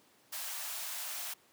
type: high-pass noise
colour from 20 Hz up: white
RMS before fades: -40 dBFS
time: 0.32-1.34 s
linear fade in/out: 10 ms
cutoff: 600 Hz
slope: 96 dB/octave
effects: pink hiss -65 dBFS RMS until 1.52 s + high-pass 200 Hz 12 dB/octave